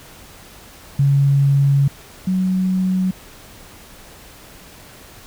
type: tone pair in turn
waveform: sine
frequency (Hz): 139.5 / 186.21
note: C#3 / F#3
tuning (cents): +11 / +11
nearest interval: perfect fourth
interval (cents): 500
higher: second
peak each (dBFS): -11 / -15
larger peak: first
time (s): 0.99-1.88 / 2.27-3.11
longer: first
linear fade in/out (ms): 5
effects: pink hiss -42 dBFS RMS until 5.26 s

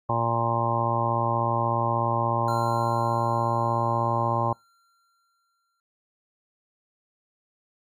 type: harmonic tone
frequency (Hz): 116.54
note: A#2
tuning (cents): 0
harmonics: 1 / 2 / 3 / 4 / 5 / 6 / 7 / 8 / 9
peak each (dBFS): -28 / -35 / -34 / -40 / -30 / -36 / -29 / -30 / -28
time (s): 0.09-4.53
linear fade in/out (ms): 5
type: tone with exponential decay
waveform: square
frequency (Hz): 1373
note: F6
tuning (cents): -30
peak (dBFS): -35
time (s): 2.48-5.8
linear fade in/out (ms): 1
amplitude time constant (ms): 720
effects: noise-tail reverb RT60 0.2 s tail -26 dB re dry + AAC 64 kbps

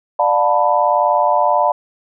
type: chord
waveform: sine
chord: B half-diminished seventh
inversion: first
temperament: just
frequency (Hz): 592.7 / 711.2 / 889 / 987.8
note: D5 / F5 / A5 / B5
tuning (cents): +16 / +31 / +18 / 0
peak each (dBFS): -17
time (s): 0.19-1.72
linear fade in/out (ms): 5
effects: none

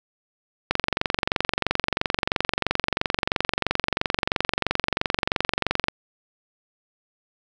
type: click train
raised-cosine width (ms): 0.3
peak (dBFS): -4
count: 120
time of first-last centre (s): 0.71-5.884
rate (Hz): 23
effects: none

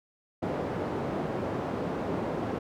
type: band-pass noise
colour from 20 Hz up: white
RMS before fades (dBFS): -32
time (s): 0.42-2.59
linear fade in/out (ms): 10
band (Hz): 110 to 540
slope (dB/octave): 12
effects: none

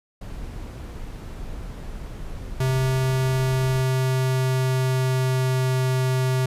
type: noise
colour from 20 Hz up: brown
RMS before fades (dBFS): -34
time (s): 0.21-3.82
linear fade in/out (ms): 5
type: tone with pitch glide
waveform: square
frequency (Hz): 130.81 to 129.61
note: C3 to C3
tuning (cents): 0 to -16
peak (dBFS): -20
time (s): 2.6-6.46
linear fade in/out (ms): 5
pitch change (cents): -16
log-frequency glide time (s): 3.05-5.75
effects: resampled to 32000 Hz

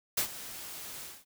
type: noise with ADSR envelope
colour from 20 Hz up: white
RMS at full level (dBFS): -27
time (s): 0.17-1.25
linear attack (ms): 8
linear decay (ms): 93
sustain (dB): -16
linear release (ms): 220
effects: none

